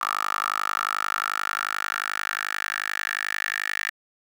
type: tone with high-pass filter sweep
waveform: 10% pulse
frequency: 51.3 Hz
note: G#1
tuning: 21 cents flat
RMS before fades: -28 dBFS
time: 0.01-3.9 s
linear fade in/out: 5 ms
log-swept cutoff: 1200 to 1800 Hz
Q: 5.7
effects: none